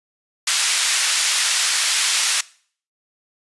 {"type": "band-pass noise", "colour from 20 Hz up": "white", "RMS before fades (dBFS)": -19, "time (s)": [0.47, 2.41], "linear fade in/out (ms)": 5, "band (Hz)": [1500, 7900], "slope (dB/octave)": 12, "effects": ["noise-tail reverb RT60 0.5 s tail -21 dB re dry", "resampled to 24000 Hz"]}